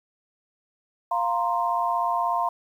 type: chord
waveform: sine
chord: F suspended fourth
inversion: none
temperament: just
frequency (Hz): 698.5 / 931.3 / 1047.7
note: F5 / Bb5 / C6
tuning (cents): 0 / -2 / +2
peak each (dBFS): -26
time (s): 1.11-2.49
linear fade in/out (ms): 5
effects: 9-bit